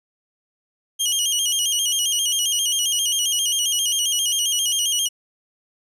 20% pulse tone with vibrato, 3063 Hz, G7, 41 cents flat, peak -13 dBFS, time 0.99-5.09 s, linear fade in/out 20 ms, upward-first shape square, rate 7.5 Hz, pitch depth 79 cents each way, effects none

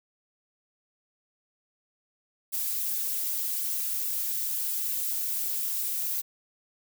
violet noise with flanger, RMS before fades -30 dBFS, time 2.52-6.22 s, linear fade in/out 20 ms, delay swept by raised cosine 1.8 to 7.4 ms, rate 2.5 Hz, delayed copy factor +0.9, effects none

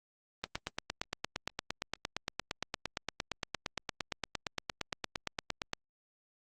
click train, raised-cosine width 0.2 ms, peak -16 dBFS, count 47, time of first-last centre 0.44-5.733 s, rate 8.69 Hz, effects Opus 24 kbps

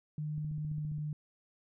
sine tone with pitch glide, 151.6 to 150.55 Hz, D#3 to D3, -45 to +43 cents, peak -34 dBFS, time 0.18-1.13 s, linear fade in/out 2 ms, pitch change -12 cents, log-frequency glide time 0.68-0.92 s
click train, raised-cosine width 5 ms, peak -35 dBFS, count 10, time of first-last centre 0.38-0.984 s, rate 14.9 Hz
effects none

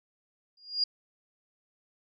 sine tone with exponential growth, 4836 Hz, D8, 50 cents sharp, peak -21 dBFS, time 0.57-0.84 s, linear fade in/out 5 ms, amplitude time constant 57 ms, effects none

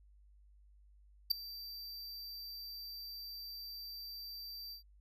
square tone with ADSR envelope, 4673 Hz, D8, 9 cents flat, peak -24 dBFS, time 1.3-4.83 s, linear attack 14 ms, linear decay 3 ms, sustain -21 dB, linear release 110 ms, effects added 50 Hz sine -60 dBFS peak until 5 s

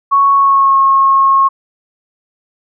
sine tone with pitch glide, 1108.7 to 1086.5 Hz, C#6 to C#6, 0 to -35 cents, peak -6 dBFS, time 0.11-1.49 s, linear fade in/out 20 ms, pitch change -35 cents, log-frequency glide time 0.34-0.77 s, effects none

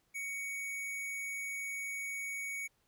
square tone, 2237 Hz, C#7, 15 cents sharp, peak -38 dBFS, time 0.14-2.68 s, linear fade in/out 20 ms, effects pink hiss -75 dBFS RMS until 2.87 s

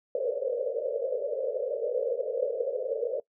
pink band-pass noise, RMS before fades -30 dBFS, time 0.15-3.2 s, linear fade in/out 2 ms, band 450 to 580 Hz, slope 96 dB/octave, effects noise-tail reverb RT60 0.1 s tail -21 dB re dry

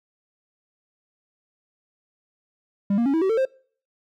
triangle tone with pitch steps, 199.8 / 234.9 / 276.1 / 324.6 / 381.6 / 448.5 / 527.3 Hz, G3 / A#3 / C#4 / E4 / G4 / A4 / C5, +33 / +13 / -7 / -27 / -47 / +33 / +13 cents, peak -16 dBFS, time 2.9-3.453 s, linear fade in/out 5 ms, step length 79 ms, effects noise-tail reverb RT60 0.5 s tail -25 dB re dry

